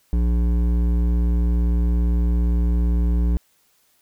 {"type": "tone with hard clipping", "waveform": "sine", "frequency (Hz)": 58.8, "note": "A#1", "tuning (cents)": 16, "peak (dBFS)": -18, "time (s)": [0.13, 3.37], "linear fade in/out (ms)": 0, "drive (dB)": 11, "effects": ["white hiss -62 dBFS RMS until 4.01 s"]}